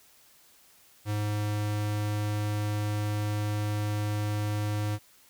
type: tone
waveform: square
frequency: 104.8 Hz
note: G#2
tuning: 16 cents sharp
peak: -28 dBFS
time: 1.05-4.99 s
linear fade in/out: 50 ms
effects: white hiss -59 dBFS RMS until 5.29 s